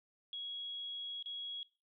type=tone with dropouts; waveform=sine; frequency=3322 Hz; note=G#7; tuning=in tune; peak=-40 dBFS; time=0.33-1.63 s; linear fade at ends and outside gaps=1 ms; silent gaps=1.226-1.259 s; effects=noise-tail reverb RT60 0.4 s tail -22 dB re dry